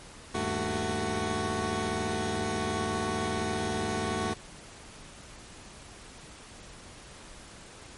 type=tone cluster; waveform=15% pulse; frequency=79.2 / 100.8 / 223 / 371.9 Hz; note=D#2 / G2 / A3 / F#4; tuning=+31 / +49 / +23 / +9 cents; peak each=-32 / -29 / -27 / -26 dBFS; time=0.34-4.34 s; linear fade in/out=10 ms; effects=pink hiss -48 dBFS RMS until 7.97 s + MP3 48 kbps